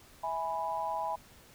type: chord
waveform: sine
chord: E major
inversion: none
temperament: equal with one note detuned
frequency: 651.3 / 830.6 / 987.8 Hz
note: E5 / G#5 / B5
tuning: -21 / 0 / 0 cents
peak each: -38 / -35 / -35 dBFS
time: 0.23-1.16 s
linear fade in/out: 10 ms
effects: pink hiss -57 dBFS RMS until 1.54 s